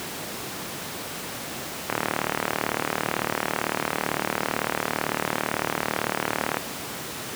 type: click train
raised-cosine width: 0.5 ms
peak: -7 dBFS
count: 178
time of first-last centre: 1.9-6.57 s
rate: 37.9 Hz
effects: pink hiss -33 dBFS RMS until 7.35 s + high-pass 150 Hz 12 dB/octave